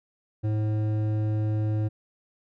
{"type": "tone with hard clipping", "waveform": "triangle", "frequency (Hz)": 107.4, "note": "A2", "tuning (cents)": -41, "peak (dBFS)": -25, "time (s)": [0.43, 1.89], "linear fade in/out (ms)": 20, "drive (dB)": 14, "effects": []}